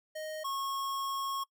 square tone pair in turn, 622 / 1092.3 Hz, D#5 / C#6, -1 / -26 cents, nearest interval minor seventh, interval 975 cents, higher second, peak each -38 / -34 dBFS, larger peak second, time 0.15-0.44 / 0.44-1.44 s, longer second, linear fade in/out 10 ms, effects noise-tail reverb RT60 0.1 s tail -22 dB re dry

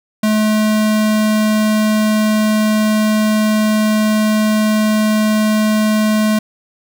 square tone, 214.8 Hz, A3, 41 cents flat, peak -12 dBFS, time 0.23-6.39 s, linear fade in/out 5 ms, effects none

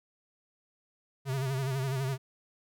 square tone with vibrato, 133.7 Hz, C3, 38 cents sharp, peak -30 dBFS, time 1.25-2.18 s, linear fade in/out 50 ms, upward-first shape sine, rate 12 Hz, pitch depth 71 cents each way, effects none

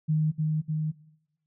sine tone with echo, 155.1 Hz, D#3, 5 cents flat, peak -21 dBFS, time 0.08-0.32 s, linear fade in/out 20 ms, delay 300 ms, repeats 2, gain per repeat -2 dB, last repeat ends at 0.92 s, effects noise-tail reverb RT60 0.9 s tail -20 dB re dry

